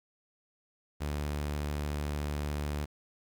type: tone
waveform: sawtooth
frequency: 73.6 Hz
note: D2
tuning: 4 cents sharp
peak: -28 dBFS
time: 1-2.86 s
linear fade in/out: 20 ms
effects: 10-bit